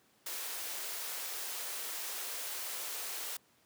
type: high-pass noise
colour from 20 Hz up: white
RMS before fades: -40 dBFS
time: 0.26-3.37 s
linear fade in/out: 5 ms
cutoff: 370 Hz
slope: 24 dB/octave
effects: pink hiss -68 dBFS RMS until 3.65 s + high-pass 150 Hz 12 dB/octave

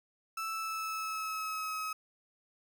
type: tone with pitch glide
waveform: 35% pulse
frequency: 1318.5 to 1276.5 Hz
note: E6 to D#6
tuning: 0 to +44 cents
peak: -33 dBFS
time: 0.37-1.93 s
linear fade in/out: 5 ms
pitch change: -56 cents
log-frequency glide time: 0.51-1.74 s
effects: none

